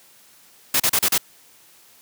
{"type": "noise bursts", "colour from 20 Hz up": "white", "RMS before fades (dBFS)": -18, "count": 5, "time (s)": [0.74, 1.18], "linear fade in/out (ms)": 5, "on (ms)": 60, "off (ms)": 35, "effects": ["white hiss -52 dBFS RMS until 2.01 s", "high-pass 100 Hz 12 dB/octave"]}